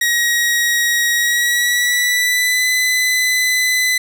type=tone with pitch glide; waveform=sawtooth; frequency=1896 to 2009 Hz; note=A#6 to B6; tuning=+29 to +29 cents; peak=-10 dBFS; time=0.01-3.98 s; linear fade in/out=5 ms; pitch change=+100 cents; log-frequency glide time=1.16-2.67 s; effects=none